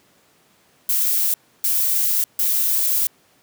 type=noise bursts at uneven times; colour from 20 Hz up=violet; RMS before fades=-19 dBFS; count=3; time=0.89-1.34 / 1.64-2.24 / 2.39-3.07 s; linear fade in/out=2 ms; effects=pink hiss -57 dBFS RMS until 3.42 s + high-pass 150 Hz 12 dB/octave